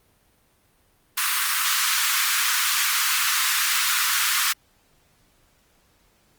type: high-pass noise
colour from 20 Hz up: pink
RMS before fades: -22 dBFS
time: 1.17-4.53 s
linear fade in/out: 10 ms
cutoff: 1100 Hz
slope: 48 dB/octave
effects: pink hiss -62 dBFS RMS until 6.38 s + Opus 32 kbps